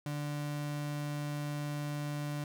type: tone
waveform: 35% pulse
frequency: 146.83 Hz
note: D3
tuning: in tune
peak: -33 dBFS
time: 0.06-2.44 s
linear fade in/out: 2 ms
effects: none